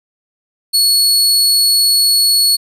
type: tone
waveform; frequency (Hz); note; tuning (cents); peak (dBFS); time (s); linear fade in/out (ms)
sawtooth; 4382; C#8; -21; -6; 0.73-2.57; 20
effects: resampled to 32000 Hz